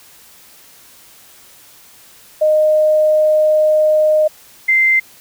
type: tone pair in turn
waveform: sine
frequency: 616 / 2082 Hz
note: D#5 / C7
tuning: -17 / -9 cents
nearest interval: octave + major sixth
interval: 2108 cents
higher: second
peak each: -9 dBFS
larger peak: neither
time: 2.41-4.28 / 4.68-5 s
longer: first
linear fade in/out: 10 ms
effects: white hiss -44 dBFS RMS until 5.2 s